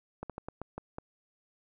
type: slowing click train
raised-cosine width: 1 ms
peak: -24 dBFS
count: 7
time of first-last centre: 0.23-0.984 s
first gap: 67 ms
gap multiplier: 1.25
effects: none